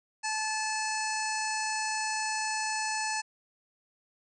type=harmonic tone; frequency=868 Hz; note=A5; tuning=24 cents flat; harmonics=1 / 2 / 3 / 5 / 6 / 7 / 8 / 9 / 10; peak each=-33 / -36 / -38 / -40 / -41 / -41 / -42 / -43 / -43 dBFS; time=0.23-3.22 s; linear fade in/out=20 ms; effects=none